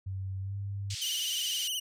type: tone with pitch glide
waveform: sine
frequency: 95.6 to 99.49 Hz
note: G2 to G2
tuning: -43 to +26 cents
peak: -33 dBFS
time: 0.06-0.95 s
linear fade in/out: 10 ms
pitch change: +69 cents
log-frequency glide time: 0.4-0.55 s
type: band-pass noise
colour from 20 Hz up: pink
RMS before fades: -39 dBFS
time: 0.9-1.68 s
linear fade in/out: 5 ms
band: 3000 to 7400 Hz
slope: 24 dB/octave
type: tone with vibrato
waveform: sawtooth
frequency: 2983 Hz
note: F#7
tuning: 13 cents sharp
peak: -28 dBFS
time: 1.01-1.8 s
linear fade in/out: 10 ms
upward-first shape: sine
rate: 19 Hz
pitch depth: 72 cents each way
effects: none